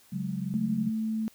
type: chord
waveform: sine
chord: C# suspended fourth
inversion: none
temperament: equal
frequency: 138.59 / 185 / 207.7 Hz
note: C#3 / F#3 / G#3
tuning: 0 / 0 / 0 cents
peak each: -36 / -32 / -35 dBFS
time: 0.12-0.9 s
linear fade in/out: 10 ms
type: tone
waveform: sine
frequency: 220 Hz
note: A3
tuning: in tune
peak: -27 dBFS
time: 0.54-1.28 s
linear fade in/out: 0 ms
effects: white hiss -59 dBFS RMS until 1.34 s